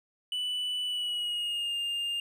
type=tone with pitch glide; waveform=triangle; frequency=2975 to 2810 Hz; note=F#7 to F7; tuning=+9 to +10 cents; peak=-28 dBFS; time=0.32-2.2 s; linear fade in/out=2 ms; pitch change=-99 cents; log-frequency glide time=0.85-1.76 s; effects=none